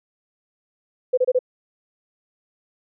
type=tone bursts; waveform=sine; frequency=506 Hz; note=B4; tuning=42 cents sharp; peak=-14 dBFS; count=4; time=1.13-1.391 s; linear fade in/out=10 ms; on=45 ms; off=27 ms; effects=none